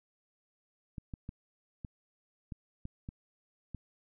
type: clicks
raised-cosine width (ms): 5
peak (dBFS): -28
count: 8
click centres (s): 0.982 / 1.138 / 1.291 / 1.848 / 2.522 / 2.854 / 3.089 / 3.747
effects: none